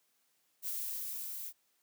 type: noise with level ramp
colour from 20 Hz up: violet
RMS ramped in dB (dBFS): -37 to -43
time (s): 0.62-1.53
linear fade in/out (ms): 50
effects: white hiss -75 dBFS RMS until 1.82 s + high-pass 150 Hz 12 dB/octave